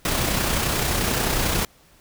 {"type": "noise with amplitude modulation", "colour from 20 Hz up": "pink", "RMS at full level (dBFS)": -21, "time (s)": [0.05, 1.65], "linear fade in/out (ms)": 2, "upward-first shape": "sine", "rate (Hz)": 31.3, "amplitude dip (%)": 35, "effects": ["pink hiss -55 dBFS RMS until 2 s"]}